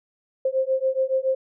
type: beating tone pair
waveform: sine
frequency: 523.3 / 530.4 Hz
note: C5 / C5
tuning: 0 / +23 cents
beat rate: 7.1 Hz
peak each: -23 dBFS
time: 0.45-1.35 s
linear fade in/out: 5 ms
effects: none